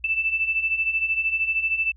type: beating tone pair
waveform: sine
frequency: 2637 / 2650 Hz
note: E7 / E7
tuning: 0 / +9 cents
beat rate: 13 Hz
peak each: -27 / -22 dBFS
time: 0.04-1.92 s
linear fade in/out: 5 ms
effects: added 60 Hz sine -47 dBFS peak until 1.96 s